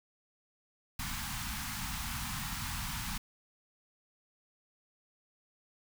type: band-stop noise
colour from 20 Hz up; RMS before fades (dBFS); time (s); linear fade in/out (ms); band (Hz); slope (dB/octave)
pink; -38; 0.99-3.18; 5; 250 to 810; 48
effects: none